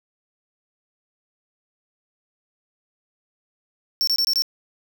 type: tone bursts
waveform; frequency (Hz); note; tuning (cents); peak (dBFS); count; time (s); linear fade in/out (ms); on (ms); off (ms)
square; 5440; F8; -46; -18; 5; 4.01-4.421; 0; 63; 24
effects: none